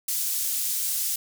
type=high-pass noise; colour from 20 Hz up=pink; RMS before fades=-27 dBFS; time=0.08-1.16 s; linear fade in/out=5 ms; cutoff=7600 Hz; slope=12 dB/octave; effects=none